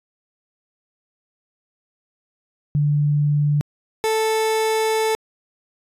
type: tone pair in turn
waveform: sine / 30% pulse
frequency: 146.83 / 440 Hz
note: D3 / A4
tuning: 0 / 0 cents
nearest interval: octave + perfect fifth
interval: 1900 cents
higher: second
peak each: -15 dBFS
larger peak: neither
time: 2.75-3.61 / 4.04-5.15 s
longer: second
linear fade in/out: 0 ms
effects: resampled to 32000 Hz